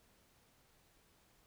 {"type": "silence", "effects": ["pink hiss -70 dBFS RMS until 1.46 s"]}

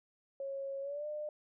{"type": "tone with pitch glide", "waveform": "sine", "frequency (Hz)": [548, 601.1], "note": ["C#5", "D5"], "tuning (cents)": [-20, 40], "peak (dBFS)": -37, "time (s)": [0.4, 1.29], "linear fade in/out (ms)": 2, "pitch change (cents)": 160, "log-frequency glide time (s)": [0.81, 1.06], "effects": []}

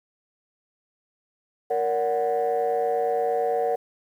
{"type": "chord", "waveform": "sine", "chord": "Bb augmented", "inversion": "none", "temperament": "equal with one note detuned", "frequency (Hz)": [466.2, 574.9, 740], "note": ["Bb4", "D5", "F#5"], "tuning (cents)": [0, -37, 0], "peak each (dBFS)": [-23, -27, -24], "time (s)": [1.7, 3.76], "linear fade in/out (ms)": 10, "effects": ["tanh soft clip ceiling -16 dBFS", "9-bit"]}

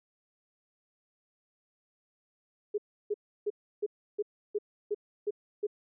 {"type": "tone bursts", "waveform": "sine", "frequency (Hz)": 415.3, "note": "G#4", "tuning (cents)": 0, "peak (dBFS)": -27, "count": 9, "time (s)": [2.74, 5.669], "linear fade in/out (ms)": 10, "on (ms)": 41, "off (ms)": 320, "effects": []}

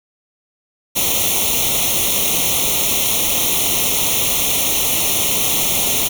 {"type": "noise with comb filter", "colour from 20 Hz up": "white", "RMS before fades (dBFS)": -17, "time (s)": [0.95, 6.09], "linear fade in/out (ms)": 20, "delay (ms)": 0.31, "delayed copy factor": 0.95, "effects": []}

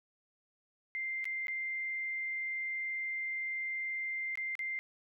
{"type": "tone with dropouts", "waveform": "sine", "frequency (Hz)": 2093, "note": "C7", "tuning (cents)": 0, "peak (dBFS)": -34, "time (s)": [0.95, 4.79], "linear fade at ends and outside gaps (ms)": 0, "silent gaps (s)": [[1.243, 1.254], [1.47, 1.482], [4.355, 4.374], [4.553, 4.592]], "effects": []}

